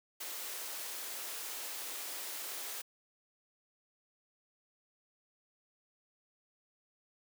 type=high-pass noise; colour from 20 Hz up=white; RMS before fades=-42 dBFS; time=0.2-2.82 s; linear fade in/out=10 ms; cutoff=320 Hz; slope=24 dB/octave; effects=none